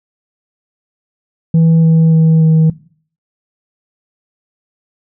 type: tone with pitch steps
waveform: sine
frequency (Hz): 163.5 / 162.09 / 160.69 / 159.3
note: E3 / E3 / E3 / D#3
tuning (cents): -14 / -29 / -44 / +41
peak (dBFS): -3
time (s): 1.54-2.7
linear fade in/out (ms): 5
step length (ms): 290
effects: noise-tail reverb RT60 0.5 s tail -20 dB re dry + tanh soft clip ceiling -5 dBFS